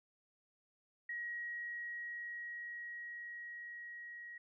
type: tone with level ramp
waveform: sine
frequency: 1899 Hz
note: A#6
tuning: 32 cents sharp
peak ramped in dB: -39 to -47 dBFS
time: 1.09-4.38 s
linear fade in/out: 5 ms
effects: none